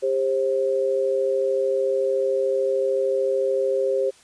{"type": "tone pair together", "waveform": "sine", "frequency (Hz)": [398.5, 532], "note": ["G4", "C5"], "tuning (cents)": [28, 29], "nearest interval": "perfect fourth", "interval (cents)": 501, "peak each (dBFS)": [-23, -21], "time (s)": [0.02, 4.11], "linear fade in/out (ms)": 20, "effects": ["white hiss -53 dBFS RMS until 4.23 s", "resampled to 22050 Hz"]}